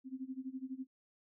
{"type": "tone with tremolo", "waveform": "sine", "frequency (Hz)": 261.6, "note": "C4", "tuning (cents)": 0, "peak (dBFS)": -37, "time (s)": [0.04, 0.87], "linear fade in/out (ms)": 50, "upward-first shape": "sine", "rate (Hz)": 12, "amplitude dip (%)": 90, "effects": []}